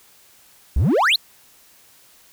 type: exponential sweep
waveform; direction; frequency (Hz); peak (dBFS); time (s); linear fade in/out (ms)
triangle; up; 52.5 to 4435; -12; 0.76-1.16; 5
effects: white hiss -52 dBFS RMS until 2.32 s